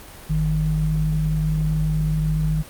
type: tone pair together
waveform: sine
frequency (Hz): 49.35 / 155.56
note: G1 / D#3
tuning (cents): +12 / 0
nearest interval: octave + minor sixth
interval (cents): 1988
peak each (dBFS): -23 / -19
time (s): 0.29-2.63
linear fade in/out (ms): 20
effects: pink hiss -41 dBFS RMS until 2.69 s + Opus 32 kbps